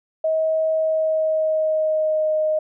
sine tone with pitch glide, 636 to 620.4 Hz, D#5 to D#5, +38 to -5 cents, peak -17 dBFS, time 0.24-2.59 s, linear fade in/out 5 ms, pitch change -43 cents, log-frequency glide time 0.72-2.32 s, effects none

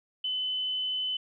sine tone, 3024 Hz, F#7, 37 cents sharp, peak -28 dBFS, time 0.24-1.17 s, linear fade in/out 5 ms, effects none

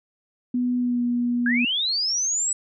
sine tone with pitch glide, 246.9 to 241.7 Hz, B3 to B3, 0 to -37 cents, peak -20 dBFS, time 0.54-1.65 s, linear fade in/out 5 ms, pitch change -37 cents, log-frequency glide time 0.78-1.02 s
sine linear sweep, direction up, 1560 to 7940 Hz, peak -21 dBFS, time 1.46-2.53 s, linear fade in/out 2 ms
effects none

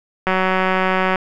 click train, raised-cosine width 0.5 ms, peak -3 dBFS, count 167, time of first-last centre 0.27-1.158 s, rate 187 Hz, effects none

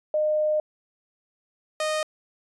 sine / sawtooth tone pair in turn, 611 / 618.8 Hz, D#5 / D#5, -32 / -10 cents, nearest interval unison, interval 22 cents, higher second, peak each -20 dBFS, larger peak neither, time 0.14-0.6 / 1.8-2.03 s, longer first, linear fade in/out 2 ms, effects resampled to 24000 Hz

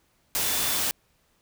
sine tone in noise, 3495 Hz, A7, 12 cents flat, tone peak -36 dBFS, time 0.44-0.79 s, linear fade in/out 0 ms, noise white, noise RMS -26 dBFS, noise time 0.35-0.91 s, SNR -13 dB, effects pink hiss -67 dBFS RMS until 1.41 s

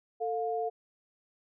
sine tone pair together, 446 / 708 Hz, A4 / F5, +23 / +23 cents, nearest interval minor sixth, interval 800 cents, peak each -32 / -32 dBFS, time 0.2-0.7 s, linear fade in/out 20 ms, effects none

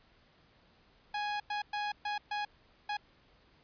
sawtooth tone bursts at uneven times, 830.6 Hz, G#5, in tune, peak -29 dBFS, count 6, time 1.14-1.4 / 1.5-1.62 / 1.73-1.92 / 2.05-2.18 / 2.31-2.45 / 2.89-2.97 s, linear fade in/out 5 ms, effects pink hiss -65 dBFS RMS until 3.63 s + resampled to 11025 Hz

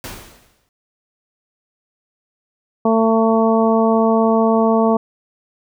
pink noise with exponential decay, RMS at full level -28 dBFS, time 0.04-0.69 s, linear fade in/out 1 ms, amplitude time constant 140 ms
harmonic tone, 224.2 Hz, A3, 33 cents sharp, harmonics 1 / 2 / 3 / 4 / 5, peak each -15 / -17 / -18 / -22 / -23 dBFS, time 2.85-4.97 s, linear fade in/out 5 ms
effects none

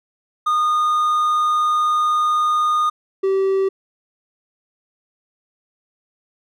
triangle tone pair in turn, 1226 / 386.2 Hz, D#6 / G4, -26 / -26 cents, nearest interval octave + minor sixth, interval 2000 cents, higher first, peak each -13 dBFS, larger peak neither, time 0.46-2.9 / 3.23-3.69 s, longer first, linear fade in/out 10 ms, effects none

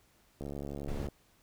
click train, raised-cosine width 2 ms, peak -27 dBFS, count 49, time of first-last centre 0.41-1.086 s, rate 71 Hz
brown noise, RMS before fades -37 dBFS, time 0.88-1.07 s, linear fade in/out 2 ms
effects pink hiss -67 dBFS RMS until 1.42 s

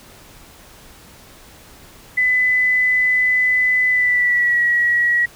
sine tone with pitch glide, 2005 to 1916.7 Hz, B6 to A#6, +26 to +48 cents, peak -13 dBFS, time 2.17-5.26 s, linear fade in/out 10 ms, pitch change -78 cents, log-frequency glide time 3.9-4.61 s, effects pink hiss -44 dBFS RMS until 5.35 s

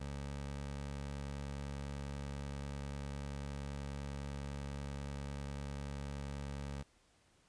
20% pulse tone with vibrato, 70.2 Hz, C#2, 22 cents sharp, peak -36 dBFS, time 0-6.83 s, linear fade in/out 10 ms, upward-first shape triangle, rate 3.8 Hz, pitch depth 8 cents each way, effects pink hiss -70 dBFS RMS until 7.48 s + resampled to 22050 Hz

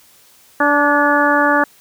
harmonic tone with a mistuned harmonic, 290.7 Hz, D4, 18 cents flat, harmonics 1 / 2 / 3 / 4 / 5 / 6, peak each -18 / -18 / -18 / -18 / -18 / -18 dBFS, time 0.6-1.64 s, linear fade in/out 5 ms, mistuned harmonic 6, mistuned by -29 cents, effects white hiss -49 dBFS RMS until 1.8 s

